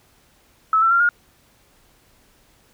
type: tone with pitch steps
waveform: sine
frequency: 1300 / 1340.4 / 1382.1 / 1425 Hz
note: E6 / E6 / F6 / F6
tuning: -24 / +29 / -18 / +34 cents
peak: -13 dBFS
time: 0.73-1.09 s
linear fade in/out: 2 ms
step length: 90 ms
effects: pink hiss -57 dBFS RMS until 2.73 s